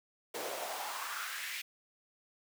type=noise with high-pass filter sweep; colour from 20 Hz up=pink; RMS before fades=-40 dBFS; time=0.34-1.62 s; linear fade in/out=10 ms; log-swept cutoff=420 to 2400 Hz; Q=3; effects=none